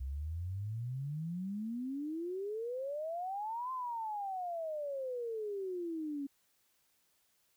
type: exponential two-way sweep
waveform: sine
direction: up then down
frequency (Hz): 63.7 to 1046.5 to 274.5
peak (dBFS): -36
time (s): 0-6.27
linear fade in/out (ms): 10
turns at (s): 3.72
effects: white hiss -74 dBFS RMS until 7.56 s